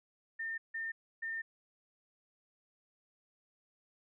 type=tone bursts at uneven times; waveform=sine; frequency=1811 Hz; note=A6; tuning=49 cents sharp; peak=-36 dBFS; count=3; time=0.39-0.58 / 0.74-0.92 / 1.22-1.42 s; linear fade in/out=10 ms; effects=none